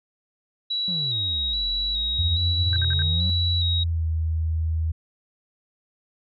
sine tone with vibrato, 3859 Hz, B7, 41 cents flat, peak -23 dBFS, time 0.7-3.84 s, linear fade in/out 10 ms, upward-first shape square, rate 1.2 Hz, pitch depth 26 cents each way
triangle exponential two-way sweep, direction down then up, 190.9 to 40.68 to 190.9 Hz, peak -28 dBFS, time 0.88-3.3 s, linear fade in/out 0 ms, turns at 1.7 s
sine tone with pitch glide, 86.1 to 80.33 Hz, F2 to E2, -24 to -44 cents, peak -21 dBFS, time 2.18-4.92 s, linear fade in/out 10 ms, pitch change -120 cents, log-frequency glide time 3.73-4.06 s
sine tone bursts, 1568 Hz, G6, in tune, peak -29 dBFS, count 4, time 2.73-3.021 s, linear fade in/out 0 ms, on 30 ms, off 57 ms
effects none

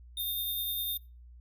square tone with tremolo, 3645 Hz, A#7, 40 cents flat, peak -34 dBFS, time 0.17-0.97 s, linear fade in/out 2 ms, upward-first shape sine, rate 9.9 Hz, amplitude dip 35%
sine tone, 13840 Hz, A9, 30 cents flat, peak -33 dBFS, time 0.19-0.98 s, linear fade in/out 10 ms
effects noise-tail reverb RT60 0.3 s tail -23 dB re dry + added 60 Hz sine -49 dBFS peak until 1.4 s

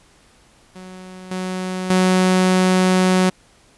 sawtooth tone with level steps, 185 Hz, F#3, in tune, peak -31 / -19 / -9 dBFS, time 0.75-3.3 s, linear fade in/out 10 ms, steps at 1.31 / 1.9 s, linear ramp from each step 2 ms, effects pink hiss -53 dBFS RMS until 3.77 s + resampled to 24000 Hz

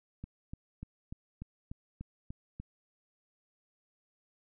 click train, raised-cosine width 5 ms, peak -29 dBFS, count 9, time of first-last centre 0.24-2.6 s, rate 3.39 Hz, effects none

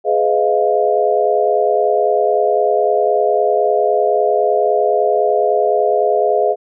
sine chord, F half-diminished seventh, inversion first, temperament just, 419.1 / 502.9 / 628.6 / 698.5 Hz, Ab4 / Cb5 / Eb5 / F5, +16 / +31 / +18 / 0 cents, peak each -16 / -19 / -17 / -17 dBFS, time 0.04-6.56 s, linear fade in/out 50 ms, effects none

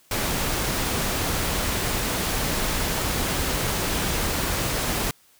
pink noise, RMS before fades -25 dBFS, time 0.11-5.11 s, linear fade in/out 2 ms, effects white hiss -58 dBFS RMS until 5.39 s

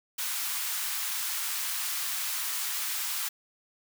white high-pass noise, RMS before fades -32 dBFS, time 0.18-3.29 s, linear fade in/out 10 ms, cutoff 940 Hz, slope 24 dB/octave, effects none

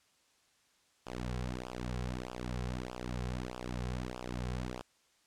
sawtooth tone with flanger, 61.74 Hz, B1, in tune, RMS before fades -39 dBFS, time 1.06-4.82 s, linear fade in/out 10 ms, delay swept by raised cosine 0.48 to 3.38 ms, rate 1.6 Hz, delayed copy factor -1, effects white hiss -70 dBFS RMS until 5.26 s + low-pass 8000 Hz 12 dB/octave

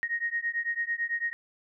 sine beating tone pair, 1864.7 / 1873.7 Hz, A#6 / A#6, 0 / +8 cents, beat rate 9 Hz, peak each -31 dBFS, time 0.03-1.33 s, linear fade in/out 0 ms, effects none

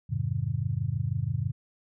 sine chord, F minor seventh, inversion none, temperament just, 87.31 / 104.77 / 130.96 / 157.15 Hz, F2 / Ab2 / C3 / Eb3, 0 / +16 / +2 / +18 cents, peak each -36 / -30 / -30 / -35 dBFS, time 0.09-1.52 s, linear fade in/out 20 ms, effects none

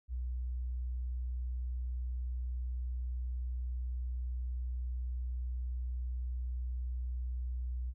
sine tone, 61.74 Hz, B1, in tune, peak -34 dBFS, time 0.08-7.94 s, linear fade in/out 50 ms, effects none

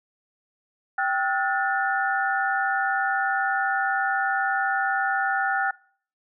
sine tone cluster, 781 / 1305 / 1445 / 1773 Hz, G5 / E6 / F#6 / A6, -7 / -18 / -41 / +13 cents, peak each -25 / -33 / -25 / -30 dBFS, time 0.98-5.71 s, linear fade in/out 5 ms, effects noise-tail reverb RT60 0.5 s tail -22 dB re dry

